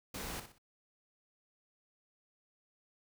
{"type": "noise with echo", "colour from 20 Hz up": "pink", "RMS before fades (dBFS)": -42, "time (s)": [0.14, 0.4], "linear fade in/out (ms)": 5, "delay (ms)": 61, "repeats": 3, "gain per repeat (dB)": -9, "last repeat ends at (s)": 0.583, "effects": []}